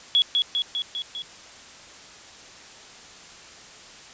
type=tone with echo; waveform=sine; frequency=3361 Hz; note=G#7; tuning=20 cents sharp; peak=-15 dBFS; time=0.15-0.22 s; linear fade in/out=0 ms; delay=200 ms; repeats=5; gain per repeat=-3 dB; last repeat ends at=1.22 s; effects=white hiss -45 dBFS RMS until 4.13 s + resampled to 16000 Hz